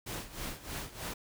pink noise with tremolo, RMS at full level -38 dBFS, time 0.06-1.14 s, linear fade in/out 10 ms, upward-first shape sine, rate 3.2 Hz, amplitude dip 80%, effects none

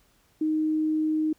sine tone, 311.1 Hz, D#4, in tune, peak -22 dBFS, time 0.41-1.33 s, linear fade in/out 5 ms, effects pink hiss -64 dBFS RMS until 1.38 s

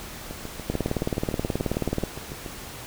two click trains, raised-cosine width 2 ms, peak -21 / -11 dBFS, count 16 / 26, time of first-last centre 0.31-2.462 / 0.7-2.037 s, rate 6.97 / 18.7 Hz, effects pink hiss -39 dBFS RMS until 2.86 s

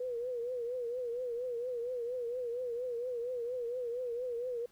sine tone with vibrato, 486.9 Hz, B4, 25 cents flat, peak -34 dBFS, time 0-4.66 s, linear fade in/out 5 ms, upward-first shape triangle, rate 4.3 Hz, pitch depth 100 cents each way, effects pink hiss -67 dBFS RMS until 4.71 s

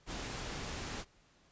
pink noise, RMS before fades -41 dBFS, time 0.06-1.05 s, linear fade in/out 50 ms, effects pink hiss -67 dBFS RMS until 1.51 s + resampled to 16000 Hz

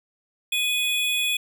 square tone pair together, 2489 / 3386 Hz, D#7 / G#7, 0 / +33 cents, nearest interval perfect fourth, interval 533 cents, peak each -25 dBFS, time 0.52-1.37 s, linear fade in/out 5 ms, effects none

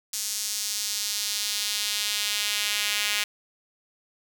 sawtooth tone with high-pass filter sweep, 207.7 Hz, G#3, in tune, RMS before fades -28 dBFS, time 0.13-3.24 s, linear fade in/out 5 ms, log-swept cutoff 6000 to 2500 Hz, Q 1.4, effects none

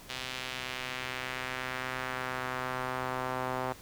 sawtooth tone with band-pass filter sweep, 128.5 Hz, C3, 31 cents flat, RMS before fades -36 dBFS, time 0.09-3.73 s, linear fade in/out 10 ms, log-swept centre 3400 to 880 Hz, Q 1.3, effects pink hiss -51 dBFS RMS until 3.81 s

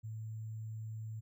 sine tone with sample-and-hold, 110 Hz, A2, in tune, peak -40 dBFS, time 0.03-1.21 s, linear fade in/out 20 ms, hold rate 7350 Hz, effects none

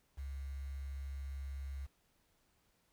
sine tone with quantisation, 68.4 Hz, C#2, 23 cents flat, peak -40 dBFS, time 0.17-1.87 s, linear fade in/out 20 ms, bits 10, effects pink hiss -75 dBFS RMS until 2.92 s

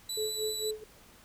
25% pulse tone with vibrato, 3951 Hz, B7, in tune, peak -29 dBFS, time 0.09-0.71 s, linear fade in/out 5 ms, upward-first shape triangle, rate 5.3 Hz, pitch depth 10 cents each way
sine tone with tremolo, 431.1 Hz, A4, 35 cents flat, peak -30 dBFS, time 0.17-0.84 s, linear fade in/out 5 ms, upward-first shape sine, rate 4.4 Hz, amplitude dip 90%
effects pink hiss -57 dBFS RMS until 1.24 s

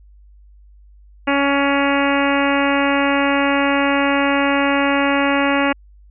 harmonic tone, 280 Hz, C#4, 18 cents sharp, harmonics 1 / 2 / 3 / 4 / 5 / 6 / 7 / 8 / 9 / 10, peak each -18 / -21 / -23 / -24 / -25 / -26 / -26 / -27 / -28 / -28 dBFS, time 1.27-5.73 s, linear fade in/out 10 ms, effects added 50 Hz sine -43 dBFS peak until 6.1 s

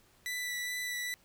sawtooth tone with vibrato, 1975.5 Hz, B6, in tune, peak -31 dBFS, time 0.26-1.14 s, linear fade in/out 0 ms, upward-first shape sine, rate 2.4 Hz, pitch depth 12 cents each way, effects pink hiss -65 dBFS RMS until 1.24 s

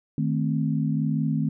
sine chord, A diminished, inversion second, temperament equal, 155.56 / 220 / 261.6 Hz, Eb3 / A3 / C4, 0 / 0 / 0 cents, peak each -24 / -27 / -28 dBFS, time 0.18-1.49 s, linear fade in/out 2 ms, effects none

